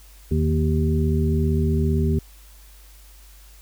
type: harmonic tone with a mistuned harmonic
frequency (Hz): 77.78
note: D#2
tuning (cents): 0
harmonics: 1 / 2 / 3 / 5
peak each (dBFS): -20 / -23 / -25 / -27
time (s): 0.31-2.19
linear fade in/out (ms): 5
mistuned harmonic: 1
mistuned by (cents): +55
effects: added 50 Hz sine -45 dBFS peak until 3.61 s + white hiss -52 dBFS RMS until 3.61 s